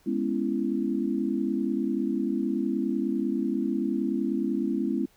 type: chord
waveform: sine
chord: C# minor seventh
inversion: second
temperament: equal with one note detuned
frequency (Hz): 207.7 / 246.9 / 277.2 / 333.3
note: G#3 / B3 / C#4 / E4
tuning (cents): 0 / 0 / 0 / +19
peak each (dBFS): -30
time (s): 0.06-5.06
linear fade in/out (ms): 10
effects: pink hiss -62 dBFS RMS until 5.16 s